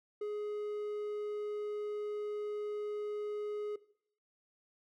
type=tone; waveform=triangle; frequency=418.2 Hz; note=G#4; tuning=12 cents sharp; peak=-33 dBFS; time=0.21-3.76 s; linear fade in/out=5 ms; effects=noise-tail reverb RT60 0.6 s tail -18 dB re dry